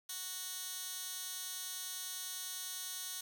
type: tone with high-pass filter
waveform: 15% pulse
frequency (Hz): 370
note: F#4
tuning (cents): 0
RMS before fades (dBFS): -43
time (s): 0.09-3.21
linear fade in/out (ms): 5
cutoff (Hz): 4600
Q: 0.65
effects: none